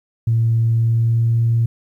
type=tone with pitch glide; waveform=sine; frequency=114.4 to 115.8 Hz; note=A#2 to A#2; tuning=-32 to -11 cents; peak=-12 dBFS; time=0.27-1.66 s; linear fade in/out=5 ms; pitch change=+21 cents; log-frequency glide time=0.68-1.41 s; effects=tanh soft clip ceiling -8 dBFS + 9-bit